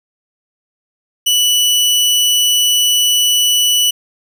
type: tone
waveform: sawtooth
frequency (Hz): 2960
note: F#7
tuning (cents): 0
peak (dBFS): -7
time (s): 1.26-3.91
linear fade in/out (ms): 10
effects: none